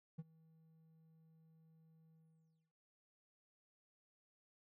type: tone with ADSR envelope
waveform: triangle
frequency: 160.8 Hz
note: E3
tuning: 43 cents flat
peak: -40 dBFS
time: 0.18-2.73 s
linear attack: 13 ms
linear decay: 34 ms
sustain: -24 dB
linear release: 590 ms
effects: none